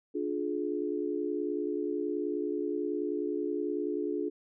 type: chord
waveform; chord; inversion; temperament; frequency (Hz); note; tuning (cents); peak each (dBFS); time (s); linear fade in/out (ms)
sine; D diminished; none; just; 293.7 / 352.4 / 422.9; D4 / F4 / Ab4; 0 / +16 / +31; -34; 0.14-4.3; 20
effects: none